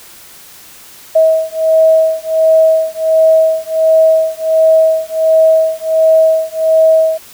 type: beating tone pair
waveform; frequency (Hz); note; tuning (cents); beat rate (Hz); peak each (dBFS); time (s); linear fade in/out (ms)
sine; 640 / 641.4; D#5 / E5; +49 / -48; 1.4; -10; 1.15-7.18; 10
effects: white hiss -37 dBFS RMS until 7.33 s